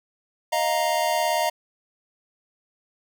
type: chord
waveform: square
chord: Eb suspended second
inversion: none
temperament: just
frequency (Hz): 622.3 / 700 / 933.4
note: Eb5 / F5 / Bb5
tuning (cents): 0 / +4 / +2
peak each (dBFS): -26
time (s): 0.52-1.5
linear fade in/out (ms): 10
effects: none